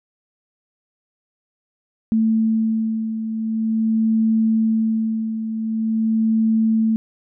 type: beating tone pair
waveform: sine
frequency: 221.9 / 222.35 Hz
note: A3 / A3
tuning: +15 / +18 cents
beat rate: 0.45 Hz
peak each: -17 / -24 dBFS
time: 2.12-6.96 s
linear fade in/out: 0 ms
effects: none